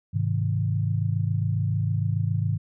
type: chord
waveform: sine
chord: Ab major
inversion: none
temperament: equal with one note detuned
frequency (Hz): 103.83 / 130.81 / 158.74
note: Ab2 / C3 / Eb3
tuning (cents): 0 / 0 / +35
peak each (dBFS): -24 / -28 / -28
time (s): 0.13-2.58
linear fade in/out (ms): 20
effects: none